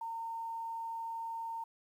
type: tone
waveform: sine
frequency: 913 Hz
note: A#5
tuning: 36 cents flat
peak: -37 dBFS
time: 0.01-1.64 s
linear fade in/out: 5 ms
effects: 11-bit